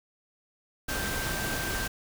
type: tone in noise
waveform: sine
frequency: 1568 Hz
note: G6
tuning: in tune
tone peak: -35 dBFS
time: 0.88-1.88 s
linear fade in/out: 10 ms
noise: pink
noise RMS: -32 dBFS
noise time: 0.88-1.88 s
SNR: -6 dB
effects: none